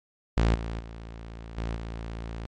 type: tone with level steps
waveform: sawtooth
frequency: 56.4 Hz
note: A1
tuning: 44 cents sharp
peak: -16 / -27 / -35 / -25 / -30 dBFS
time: 0.37-2.46 s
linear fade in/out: 0 ms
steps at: 0.55 / 0.8 / 1.57 / 1.76 s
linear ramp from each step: 2 ms
effects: low-pass 5000 Hz 12 dB/octave + MP3 48 kbps